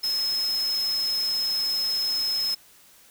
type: tone in noise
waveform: sine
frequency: 5170 Hz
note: E8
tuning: 34 cents flat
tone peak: -23 dBFS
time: 0.03-2.55 s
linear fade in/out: 10 ms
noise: white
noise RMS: -38 dBFS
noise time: 0.03-2.55 s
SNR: +12 dB
effects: white hiss -54 dBFS RMS until 3.1 s